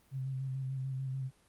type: tone with vibrato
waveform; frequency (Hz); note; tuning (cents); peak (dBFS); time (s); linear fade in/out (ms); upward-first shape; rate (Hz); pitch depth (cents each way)
sine; 132.6; C3; +23; -34; 0.11-1.31; 50; square; 6.8; 23
effects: pink hiss -67 dBFS RMS until 1.48 s + Opus 32 kbps